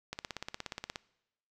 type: click train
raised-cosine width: 0.2 ms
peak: -20 dBFS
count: 15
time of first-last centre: 0.13-0.958 s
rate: 16.9 Hz
effects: noise-tail reverb RT60 0.9 s tail -22 dB re dry